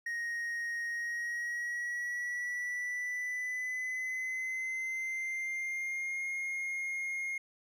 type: tone with pitch glide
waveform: triangle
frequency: 1873 to 2139 Hz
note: A#6 to C7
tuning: +8 to +38 cents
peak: -32 dBFS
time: 0.06-7.38 s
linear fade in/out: 5 ms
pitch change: +230 cents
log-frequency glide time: 0.86-6.25 s
effects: none